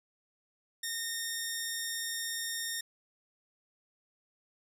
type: tone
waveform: 10% pulse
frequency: 1837 Hz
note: A#6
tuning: 26 cents flat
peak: -25 dBFS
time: 0.83-2.81 s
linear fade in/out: 5 ms
effects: none